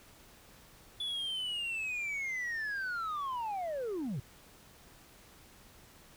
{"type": "linear sweep", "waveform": "sine", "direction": "down", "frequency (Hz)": [3452, 110], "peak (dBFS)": -31, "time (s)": [1, 4.2], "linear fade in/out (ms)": 5, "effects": ["tanh soft clip ceiling -33 dBFS", "pink hiss -58 dBFS RMS until 6.16 s"]}